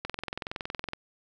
click train, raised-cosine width 0.3 ms, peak -17 dBFS, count 20, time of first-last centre 0.05-0.934 s, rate 21.5 Hz, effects none

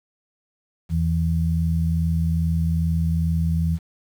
sine tone pair together, 82.41 / 164.82 Hz, E2 / E3, 0 / 0 cents, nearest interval octave, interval 1200 cents, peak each -21 dBFS, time 0.89-3.79 s, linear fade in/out 50 ms, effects 8-bit

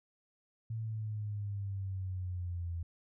sine exponential sweep, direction down, 113.4 to 84 Hz, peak -35 dBFS, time 0.7-2.83 s, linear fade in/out 5 ms, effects none

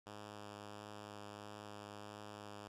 5% pulse tone with vibrato, 103.83 Hz, G#2, in tune, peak -38 dBFS, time 0.06-2.68 s, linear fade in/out 10 ms, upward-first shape triangle, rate 1.5 Hz, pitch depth 14 cents each way, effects low-pass 9000 Hz 12 dB/octave

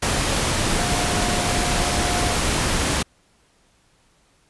sine tone in noise, 712 Hz, F5, 33 cents sharp, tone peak -28 dBFS, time 0.78-2.35 s, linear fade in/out 10 ms, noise pink, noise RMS -21 dBFS, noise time 0.02-3.03 s, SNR -10 dB, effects pink hiss -60 dBFS RMS until 4.49 s + resampled to 24000 Hz

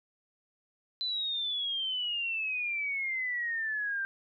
sine exponential sweep, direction down, 4050 to 1568 Hz, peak -30 dBFS, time 1.01-4.05 s, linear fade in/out 0 ms, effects none

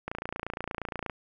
click train, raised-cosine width 0.5 ms, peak -18 dBFS, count 30, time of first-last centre 0.08-1.098 s, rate 28.5 Hz, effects none

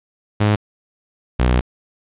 sawtooth tone pair in turn, 104.9 / 61.91 Hz, G#2 / B1, +18 / +5 cents, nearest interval major sixth, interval 913 cents, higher first, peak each -9 dBFS, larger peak neither, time 0.4-0.56 / 1.39-1.61 s, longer second, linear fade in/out 10 ms, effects resampled to 8000 Hz + 8-bit

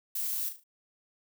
violet noise with echo, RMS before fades -33 dBFS, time 0.15-0.49 s, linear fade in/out 5 ms, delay 37 ms, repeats 4, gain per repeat -8 dB, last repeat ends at 0.638 s, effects none

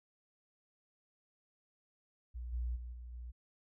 sine tone with level steps, 60.2 Hz, B1, 44 cents flat, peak -40 / -34 / -42 / -45 / -43 dBFS, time 2.34-3.32 s, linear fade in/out 20 ms, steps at 2.52 / 2.75 / 2.92 / 3.12 s, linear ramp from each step 20 ms, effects none

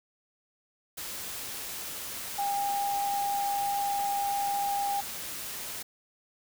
sine tone in noise, 804 Hz, G5, 44 cents sharp, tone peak -27 dBFS, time 2.38-5.01 s, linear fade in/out 10 ms, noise white, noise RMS -38 dBFS, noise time 0.97-5.83 s, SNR +8 dB, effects none

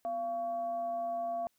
sine tone with frequency modulation, 687 Hz, F5, 29 cents flat, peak -32 dBFS, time 0.05-1.47 s, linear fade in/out 0 ms, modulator 437 Hz, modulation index 0.3, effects white hiss -75 dBFS RMS until 1.58 s

